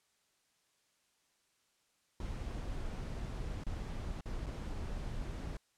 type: noise with dropouts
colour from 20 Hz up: brown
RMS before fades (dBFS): -40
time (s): 2.2-5.57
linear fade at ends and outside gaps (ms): 2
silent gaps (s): 3.638-3.666 / 4.209-4.257 / 4.461-4.465
effects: white hiss -75 dBFS RMS until 5.77 s + low-pass 9000 Hz 12 dB/octave